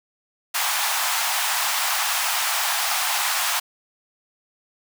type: high-pass noise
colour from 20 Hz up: pink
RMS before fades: -23 dBFS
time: 0.54-3.6 s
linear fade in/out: 10 ms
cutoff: 730 Hz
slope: 48 dB/octave
effects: none